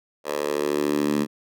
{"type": "tone with high-pass filter sweep", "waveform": "10% pulse", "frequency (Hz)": 73.5, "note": "D2", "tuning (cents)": 2, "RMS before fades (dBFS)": -24, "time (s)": [0.24, 1.27], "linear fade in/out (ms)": 50, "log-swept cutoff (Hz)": [580, 220], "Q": 2.6, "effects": []}